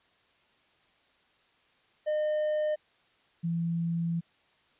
triangle / sine tone pair in turn, 609 / 168.15 Hz, D#5 / E3, -37 / +35 cents, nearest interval octave + minor seventh, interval 2228 cents, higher first, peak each -24 / -27 dBFS, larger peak first, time 2.06-2.76 / 3.43-4.21 s, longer second, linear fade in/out 20 ms, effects white hiss -66 dBFS RMS until 4.79 s + resampled to 8000 Hz

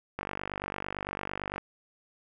click train, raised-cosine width 0.5 ms, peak -18 dBFS, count 69, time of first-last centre 0.19-1.581 s, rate 48.9 Hz, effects none

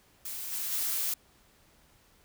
blue noise with level steps, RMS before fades -38 / -34 / -31 dBFS, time 0.25-1.14 s, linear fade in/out 5 ms, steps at 0.51 / 0.71 s, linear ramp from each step 20 ms, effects pink hiss -63 dBFS RMS until 2.24 s

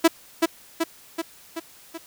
sawtooth tone with echo, 329.6 Hz, E4, in tune, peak -8 dBFS, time 0.04-0.08 s, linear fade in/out 10 ms, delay 380 ms, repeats 5, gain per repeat -4 dB, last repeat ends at 1.98 s, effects white hiss -50 dBFS RMS until 2.06 s

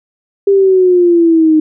sine exponential sweep, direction down, 400.2 to 308.2 Hz, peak -5 dBFS, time 0.47-1.6 s, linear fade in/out 5 ms, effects none

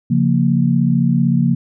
sine chord, Bb minor, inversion first, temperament equal with one note detuned, 138.59 / 174.61 / 231.9 Hz, Db3 / F3 / Bb3, 0 / 0 / -9 cents, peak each -16 dBFS, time 0.1-1.55 s, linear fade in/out 10 ms, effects none

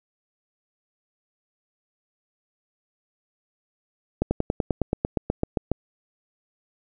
slowing click train, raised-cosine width 2 ms, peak -8 dBFS, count 14, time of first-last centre 4.22-5.716 s, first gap 90 ms, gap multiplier 1.04, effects none

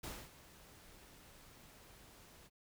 pink noise with ADSR envelope, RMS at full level -45 dBFS, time 0.03-2.5 s, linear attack 11 ms, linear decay 250 ms, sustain -15 dB, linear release 43 ms, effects none

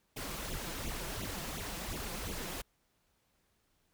pink noise with flanger, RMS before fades -40 dBFS, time 0.16-2.62 s, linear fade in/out 10 ms, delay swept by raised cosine 0.29 to 5.99 ms, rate 2.8 Hz, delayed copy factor +0.9, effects pink hiss -75 dBFS RMS until 3.93 s

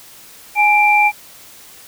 sine tone pair together, 835.4 / 2359 Hz, G#5 / D7, +10 / +7 cents, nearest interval octave + tritone, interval 1797 cents, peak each -12 dBFS, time 0.55-1.12 s, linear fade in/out 50 ms, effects white hiss -41 dBFS RMS until 1.87 s

